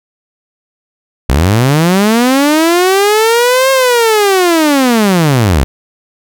sawtooth linear two-way sweep, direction up then down, 58.27 to 539 to 58.27 Hz, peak -3 dBFS, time 1.29-5.64 s, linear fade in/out 0 ms, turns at 3.71 s, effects none

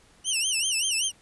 15% pulse tone with vibrato, 2881 Hz, F#7, 47 cents flat, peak -16 dBFS, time 0.24-1.12 s, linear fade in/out 50 ms, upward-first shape sine, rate 5.2 Hz, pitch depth 170 cents each way, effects pink hiss -58 dBFS RMS until 1.21 s + resampled to 24000 Hz

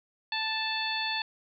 harmonic tone, 880 Hz, A5, in tune, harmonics 1 / 2 / 3 / 4 / 5, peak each -35 / -35 / -35 / -35 / -35 dBFS, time 0.32-1.22 s, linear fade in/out 2 ms, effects none

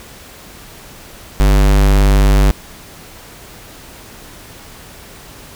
square tone, 49.43 Hz, G1, 15 cents sharp, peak -8 dBFS, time 1.4-2.51 s, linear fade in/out 0 ms, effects pink hiss -37 dBFS RMS until 5.55 s

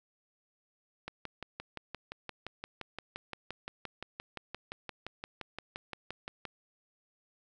click train, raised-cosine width 0.3 ms, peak -23 dBFS, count 32, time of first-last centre 1.08-6.453 s, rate 5.77 Hz, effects none

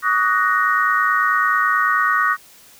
sine chord, D# minor seventh, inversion third, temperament equal with one note detuned, 1135.3 / 1244.5 / 1480 / 1864.7 Hz, C#6 / D#6 / F#6 / A#6, +41 / 0 / 0 / 0 cents, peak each -20 dBFS, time 0.02-2.37 s, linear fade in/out 50 ms, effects white hiss -47 dBFS RMS until 2.79 s

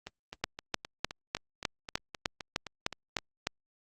two click trains, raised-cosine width 0.2 ms, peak -11 / -22 dBFS, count 11 / 13, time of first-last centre 0.44-3.47 / 0.07-3.187 s, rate 3.3 / 3.85 Hz, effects Opus 32 kbps

